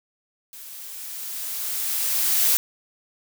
blue noise with level ramp, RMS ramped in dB -41 to -18 dBFS, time 0.53-2.57 s, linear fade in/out 0 ms, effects none

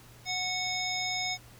harmonic tone, 736 Hz, F#5, 9 cents flat, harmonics 1 / 3 / 5 / 7 / 9, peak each -37 / -34 / -37 / -35 / -39 dBFS, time 0.25-1.38 s, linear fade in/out 50 ms, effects added 119 Hz sine -54 dBFS peak until 1.59 s + pink hiss -55 dBFS RMS until 1.59 s

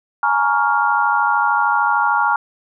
sine chord, Bb minor seventh, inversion third, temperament just, 839.1 / 932.3 / 1118.8 / 1398.5 Hz, Ab5 / Bb5 / Db6 / F6, +18 / 0 / +16 / +2 cents, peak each -19 / -19 / -21 / -18 dBFS, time 0.23-2.36 s, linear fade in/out 2 ms, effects none

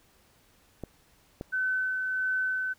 clicks, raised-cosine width 2 ms, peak -22 dBFS, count 2, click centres 0.837 / 1.411 s
sine tone with tremolo, 1518 Hz, F#6, 44 cents sharp, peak -25 dBFS, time 1.52-2.74 s, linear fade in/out 20 ms, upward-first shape sine, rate 1.5 Hz, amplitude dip 30%
effects pink hiss -63 dBFS RMS until 2.78 s

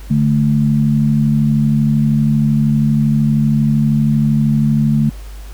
sine tone pair together, 146.62 / 219.4 Hz, D3 / A3, -3 / -5 cents, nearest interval perfect fifth, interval 698 cents, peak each -13 dBFS, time 0.1-5.1 s, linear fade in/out 10 ms, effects added 50 Hz sine -28 dBFS peak until 5.53 s + pink hiss -42 dBFS RMS until 5.53 s

